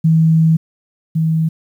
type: tone pair in turn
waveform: sine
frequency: 161.2 / 160.56 Hz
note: E3 / E3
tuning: -38 / -45 cents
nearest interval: unison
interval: 7 cents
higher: first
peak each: -8 / -12 dBFS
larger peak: first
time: 0.04-0.57 / 1.15-1.49 s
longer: first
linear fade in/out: 10 ms
effects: 8-bit